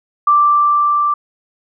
sine tone with level ramp, 1174.7 Hz, D6, in tune, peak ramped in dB -7 to -12 dBFS, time 0.27-1.14 s, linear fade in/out 5 ms, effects none

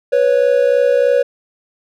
triangle tone pair together, 491.2 / 554.4 Hz, B4 / C#5, -9 / 0 cents, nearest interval major second, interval 209 cents, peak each -11 dBFS, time 0.12-1.23 s, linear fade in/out 10 ms, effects none

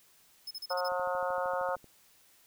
45% pulse tone bursts, 5180 Hz, E8, 31 cents flat, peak -38 dBFS, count 6, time 0.47-0.884 s, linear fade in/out 5 ms, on 39 ms, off 36 ms
harmonic tone, 180 Hz, F#3, 47 cents flat, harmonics 3 / 4 / 5 / 6 / 7 / 8, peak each -33 / -37 / -37 / -41 / -38 / -41 dBFS, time 0.7-1.76 s, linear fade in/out 10 ms
click train, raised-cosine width 2 ms, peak -40 dBFS, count 13, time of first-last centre 0.92-1.843 s, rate 13 Hz
effects white hiss -63 dBFS RMS until 2.46 s

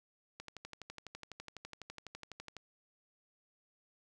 click train, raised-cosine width 0.2 ms, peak -28 dBFS, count 27, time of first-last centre 0.4-2.567 s, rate 12 Hz, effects none

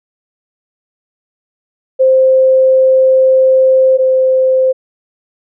sine tone pair in turn, 523.3 / 520.6 Hz, C5 / C5, 0 / -9 cents, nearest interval unison, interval 9 cents, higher first, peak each -5 / -7 dBFS, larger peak first, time 1.99-3.98 / 3.98-4.73 s, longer first, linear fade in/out 20 ms, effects none

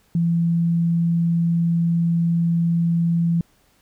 sine tone, 168.6 Hz, E3, 39 cents sharp, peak -16 dBFS, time 0.15-3.41 s, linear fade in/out 2 ms, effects pink hiss -60 dBFS RMS until 3.81 s

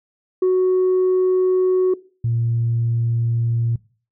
sine tone pair in turn, 370 / 116.54 Hz, F#4 / A#2, 0 / 0 cents, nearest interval octave + minor sixth, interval 2000 cents, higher first, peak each -11 / -16 dBFS, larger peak first, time 0.42-1.94 / 2.24-3.76 s, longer neither, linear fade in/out 5 ms, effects noise-tail reverb RT60 0.4 s tail -21 dB re dry + tanh soft clip ceiling -12 dBFS

